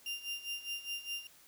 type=tone with tremolo; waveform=35% pulse; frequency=2794 Hz; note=F7; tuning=in tune; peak=-34 dBFS; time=0.06-1.27 s; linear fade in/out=2 ms; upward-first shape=sine; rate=4.9 Hz; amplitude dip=80%; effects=white hiss -61 dBFS RMS until 1.47 s